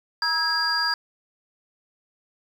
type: tone cluster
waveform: sine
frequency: 951 / 1294 / 1644 / 4786 Hz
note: A#5 / E6 / G#6 / D8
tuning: +34 / -32 / -18 / +32 cents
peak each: -29 / -30 / -25 / -23 dBFS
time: 0.22-0.94 s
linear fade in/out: 2 ms
effects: tanh soft clip ceiling -12 dBFS + 8-bit